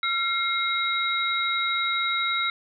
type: tone cluster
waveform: sine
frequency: 1367 / 2131 / 3822 Hz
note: F6 / C7 / A#7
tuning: -37 / +31 / +43 cents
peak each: -27 dBFS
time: 0.03-2.5 s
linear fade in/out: 2 ms
effects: none